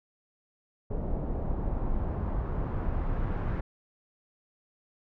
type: noise with low-pass filter sweep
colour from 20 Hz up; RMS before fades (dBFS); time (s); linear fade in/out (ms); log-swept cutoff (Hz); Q
brown; -30; 0.9-3.61; 10; 660 to 1600; 1.2
effects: none